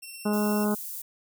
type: tone with tremolo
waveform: 10% pulse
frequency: 2710 Hz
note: E7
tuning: 47 cents sharp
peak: -30 dBFS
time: 0.02-0.65 s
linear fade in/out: 10 ms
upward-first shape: sine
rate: 17 Hz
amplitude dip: 25%
type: harmonic tone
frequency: 209.1 Hz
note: G#3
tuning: 12 cents sharp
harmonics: 1 / 2 / 3 / 4 / 5 / 6 / 7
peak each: -24 / -30 / -34 / -36 / -38 / -40 / -41 dBFS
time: 0.25-0.75 s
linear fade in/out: 10 ms
type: high-pass noise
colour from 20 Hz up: white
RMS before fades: -37 dBFS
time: 0.33-1.02 s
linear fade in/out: 5 ms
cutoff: 10000 Hz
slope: 12 dB/octave
effects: none